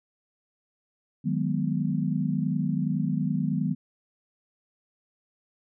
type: chord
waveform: sine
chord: G# minor seventh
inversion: second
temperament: equal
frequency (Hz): 155.56 / 185 / 207.7 / 246.9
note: D#3 / F#3 / G#3 / B3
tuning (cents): 0 / 0 / 0 / 0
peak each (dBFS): -28 / -29 / -31 / -30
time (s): 1.24-3.75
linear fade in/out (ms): 20
effects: none